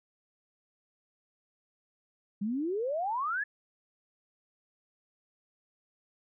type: exponential sweep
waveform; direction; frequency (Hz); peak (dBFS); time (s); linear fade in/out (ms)
sine; up; 193.7 to 1760; -29; 2.41-3.44; 10
effects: none